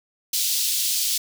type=high-pass noise; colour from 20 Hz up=pink; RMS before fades=-23 dBFS; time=0.33-1.18 s; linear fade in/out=5 ms; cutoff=3600 Hz; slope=24 dB/octave; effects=none